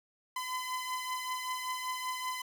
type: beating tone pair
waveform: sawtooth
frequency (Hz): 1015 / 1020.2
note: B5 / C6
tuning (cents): +47 / -44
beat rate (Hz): 5.2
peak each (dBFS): -32 / -37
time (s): 0.36-2.42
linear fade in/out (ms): 5
effects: 10-bit